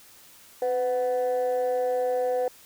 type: tone pair together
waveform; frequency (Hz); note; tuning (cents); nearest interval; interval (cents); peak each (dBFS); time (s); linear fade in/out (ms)
sine; 503 / 741.3; B4 / F#5; +32 / +3; perfect fifth; 671; -22 / -28; 0.62-2.48; 2
effects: tanh soft clip ceiling -19 dBFS + white hiss -52 dBFS RMS until 2.65 s